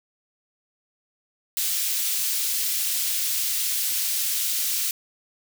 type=high-pass noise; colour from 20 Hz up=white; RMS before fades=-25 dBFS; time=1.57-4.91 s; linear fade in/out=2 ms; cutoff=3000 Hz; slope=12 dB/octave; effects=none